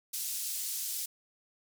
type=band-pass noise; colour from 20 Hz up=white; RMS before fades=-36 dBFS; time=0.13-1.06 s; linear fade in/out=10 ms; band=4900 to 15000 Hz; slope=12 dB/octave; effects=none